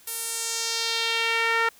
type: tone with band-pass filter sweep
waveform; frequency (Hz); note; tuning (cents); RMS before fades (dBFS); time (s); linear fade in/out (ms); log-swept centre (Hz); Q
sawtooth; 457.4; A#4; -33; -26; 0.07-1.69; 5; 12000 to 1600; 1.8
effects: white hiss -54 dBFS RMS until 1.79 s